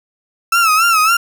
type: tone with vibrato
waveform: 35% pulse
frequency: 1318.5 Hz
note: E6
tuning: in tune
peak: -8 dBFS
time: 0.52-1.17 s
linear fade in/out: 5 ms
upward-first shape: sine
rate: 3.6 Hz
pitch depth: 97 cents each way
effects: none